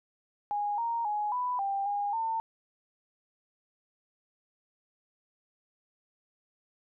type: tone with pitch steps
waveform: sine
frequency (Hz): 824 / 930 / 836 / 992 / 791 / 815 / 901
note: G#5 / A#5 / G#5 / B5 / G5 / G#5 / A5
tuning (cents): -14 / -4 / +11 / +7 / +15 / -33 / +41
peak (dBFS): -28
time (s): 0.51-2.4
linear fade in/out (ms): 0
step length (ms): 270
effects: none